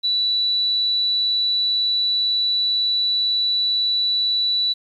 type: tone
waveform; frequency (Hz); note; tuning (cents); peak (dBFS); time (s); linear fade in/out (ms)
sine; 3951; B7; 0; -17; 0.03-4.74; 20
effects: 9-bit